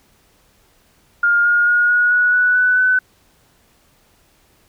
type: tone with pitch steps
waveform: sine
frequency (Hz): 1412 / 1425.1 / 1438.3 / 1451.7 / 1465.2 / 1478.8 / 1492.5 / 1506.4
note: F6 / F6 / F#6 / F#6 / F#6 / F#6 / F#6 / F#6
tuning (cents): +19 / +35 / -49 / -33 / -17 / -1 / +15 / +31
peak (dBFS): -11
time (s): 1.23-2.99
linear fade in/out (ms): 5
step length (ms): 220
effects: pink hiss -56 dBFS RMS until 4.68 s